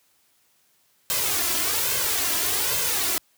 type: noise with flanger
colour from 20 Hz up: white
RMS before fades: -24 dBFS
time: 1.1-3.18 s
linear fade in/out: 0 ms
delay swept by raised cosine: 1.9 to 3 ms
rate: 1.2 Hz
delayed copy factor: +0.7
effects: white hiss -64 dBFS RMS until 3.37 s + high-pass 60 Hz 12 dB/octave